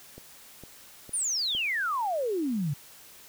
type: click train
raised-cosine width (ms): 2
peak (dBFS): -31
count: 4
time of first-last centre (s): 0.18-1.55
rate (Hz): 2.19
type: exponential sweep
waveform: sine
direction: down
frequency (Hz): 9956 to 133.5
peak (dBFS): -26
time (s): 1.13-2.74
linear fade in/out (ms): 10
effects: white hiss -51 dBFS RMS until 3.28 s